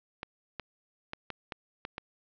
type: clicks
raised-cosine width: 0.3 ms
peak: -20 dBFS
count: 7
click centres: 0.231 / 0.597 / 1.134 / 1.303 / 1.522 / 1.851 / 1.981 s
effects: low-pass 5000 Hz 12 dB/octave